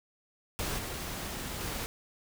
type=noise with level steps; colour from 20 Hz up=pink; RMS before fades=-34 / -38 / -36 dBFS; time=0.59-1.86 s; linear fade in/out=0 ms; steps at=0.78 / 1.6 s; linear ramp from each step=10 ms; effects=none